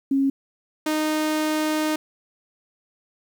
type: tone pair in turn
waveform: sine / sawtooth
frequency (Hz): 272.9 / 308.7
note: C#4 / D#4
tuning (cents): -27 / -14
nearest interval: major second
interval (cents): 213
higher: second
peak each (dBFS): -17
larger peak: neither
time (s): 0.11-0.3 / 0.86-1.96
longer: second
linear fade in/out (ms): 5
effects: 9-bit